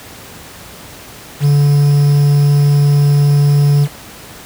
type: tone with quantisation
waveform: triangle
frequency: 144.1 Hz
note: D3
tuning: 33 cents flat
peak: -5 dBFS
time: 1.4-3.88 s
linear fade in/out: 50 ms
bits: 5
effects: pink hiss -34 dBFS RMS until 4.45 s + high-pass 60 Hz 12 dB/octave